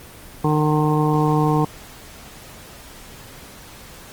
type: harmonic tone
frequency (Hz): 152.1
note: D#3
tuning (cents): -39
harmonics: 1 / 2 / 3 / 5 / 6 / 7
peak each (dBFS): -18 / -21 / -23 / -25 / -26 / -26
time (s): 0.44-1.65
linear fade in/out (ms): 5
effects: pink hiss -41 dBFS RMS until 4.12 s + Opus 24 kbps